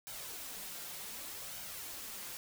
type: noise with flanger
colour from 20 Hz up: white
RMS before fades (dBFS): -45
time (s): 0.07-2.37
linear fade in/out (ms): 0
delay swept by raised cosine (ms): 1.3 to 5.8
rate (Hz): 0.66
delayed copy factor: +0.5
effects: none